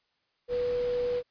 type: tone in noise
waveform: sine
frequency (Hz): 490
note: B4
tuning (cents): -14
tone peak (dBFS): -26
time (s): 0.48-1.23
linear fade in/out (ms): 50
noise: pink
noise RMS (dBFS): -44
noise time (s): 0.48-1.23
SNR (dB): +15
effects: white hiss -74 dBFS RMS until 1.3 s + resampled to 11025 Hz